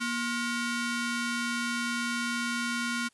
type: ring-modulated tone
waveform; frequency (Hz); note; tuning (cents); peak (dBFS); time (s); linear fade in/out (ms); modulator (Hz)
sawtooth; 830.6; G#5; 0; -22; 0-3.09; 20; 593
effects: white hiss -67 dBFS RMS until 3.13 s + resampled to 24000 Hz